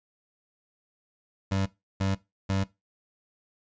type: tone bursts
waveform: 25% pulse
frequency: 96.9 Hz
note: G2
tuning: 20 cents flat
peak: -21 dBFS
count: 3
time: 1.51-2.64 s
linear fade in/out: 10 ms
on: 150 ms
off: 340 ms
effects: noise-tail reverb RT60 0.2 s tail -18 dB re dry + resampled to 16000 Hz